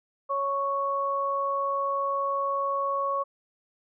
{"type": "tone pair together", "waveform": "sine", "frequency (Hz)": [554.4, 1108.8], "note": ["C#5", "C#6"], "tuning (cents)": [0, 0], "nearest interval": "octave", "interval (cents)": 1200, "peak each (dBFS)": [-30, -26], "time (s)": [0.29, 3.24], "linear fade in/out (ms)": 20, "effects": []}